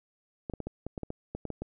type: clicks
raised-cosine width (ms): 2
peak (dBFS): -22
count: 12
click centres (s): 0.498 / 0.537 / 0.603 / 0.67 / 0.866 / 0.978 / 1.033 / 1.104 / 1.35 / 1.453 / 1.503 / 1.62
effects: none